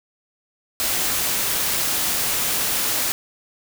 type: noise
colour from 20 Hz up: white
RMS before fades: -22 dBFS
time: 0.8-3.12 s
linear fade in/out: 0 ms
effects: none